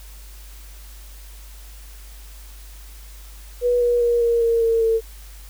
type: tone with pitch steps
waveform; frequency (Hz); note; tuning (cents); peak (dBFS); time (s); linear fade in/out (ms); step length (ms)
sine; 487.4 / 481 / 474.6 / 468.4 / 462.2 / 456.1 / 450.1; B4 / B4 / A#4 / A#4 / A#4 / A#4 / A4; -23 / -46 / +31 / +8 / -15 / -38 / +39; -15; 3.61-5.01; 50; 200
effects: added 50 Hz sine -38 dBFS peak until 5.49 s + white hiss -47 dBFS RMS until 5.49 s